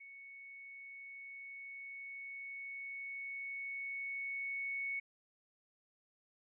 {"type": "tone with level ramp", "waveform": "sine", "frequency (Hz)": 2217, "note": "C#7", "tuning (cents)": 0, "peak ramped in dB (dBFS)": [-51, -36], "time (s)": [0, 5], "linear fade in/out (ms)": 10, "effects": []}